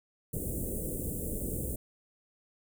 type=band-stop noise; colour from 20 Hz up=pink; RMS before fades=-35 dBFS; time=0.33-1.76 s; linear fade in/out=5 ms; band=550 to 8200 Hz; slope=48 dB/octave; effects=none